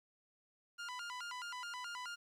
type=tone with vibrato; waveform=sawtooth; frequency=1185 Hz; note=D6; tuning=15 cents sharp; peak=-39 dBFS; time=0.78-2.16 s; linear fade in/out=20 ms; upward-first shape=square; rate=4.7 Hz; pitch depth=300 cents each way; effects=low-pass 7000 Hz 12 dB/octave + 12-bit